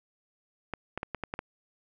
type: clicks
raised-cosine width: 0.5 ms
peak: -18 dBFS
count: 7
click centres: 0.737 / 0.976 / 1.031 / 1.147 / 1.237 / 1.339 / 1.391 s
effects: none